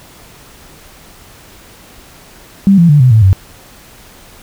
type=tone with pitch steps; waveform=sine; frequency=196.3 / 169.9 / 147.06 / 127.28 / 110.17 / 95.36 Hz; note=G3 / F3 / D3 / C3 / A2 / G2; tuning=+3 / -47 / +3 / -47 / +3 / -47 cents; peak=-3 dBFS; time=2.67-3.33 s; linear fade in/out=0 ms; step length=110 ms; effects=pink hiss -39 dBFS RMS until 4.42 s